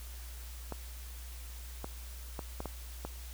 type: clicks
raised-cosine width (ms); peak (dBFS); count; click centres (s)
1; -24; 6; 0.723 / 1.844 / 2.392 / 2.604 / 2.657 / 3.05
effects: added 60 Hz sine -43 dBFS peak until 3.33 s + white hiss -52 dBFS RMS until 3.33 s